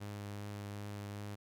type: tone with vibrato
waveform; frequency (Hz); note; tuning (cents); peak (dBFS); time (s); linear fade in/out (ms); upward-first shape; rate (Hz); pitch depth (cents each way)
sawtooth; 102.3; G#2; -26; -38; 0-1.36; 20; triangle; 2.6; 13
effects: none